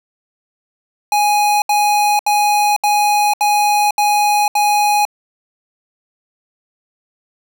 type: tone bursts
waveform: square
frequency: 830.6 Hz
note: G#5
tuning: in tune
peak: -12 dBFS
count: 7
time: 1.12-5.052 s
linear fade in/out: 2 ms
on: 500 ms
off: 72 ms
effects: none